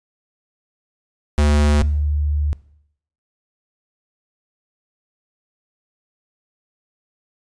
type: tone pair in turn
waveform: square / sine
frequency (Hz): 73.8 / 73.8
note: D2 / D2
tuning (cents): +9 / +9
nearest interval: unison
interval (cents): 0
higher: neither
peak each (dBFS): -13 / -16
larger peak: first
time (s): 1.38-1.82 / 1.82-2.53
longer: second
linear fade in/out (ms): 0
effects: noise-tail reverb RT60 0.7 s tail -20 dB re dry + resampled to 22050 Hz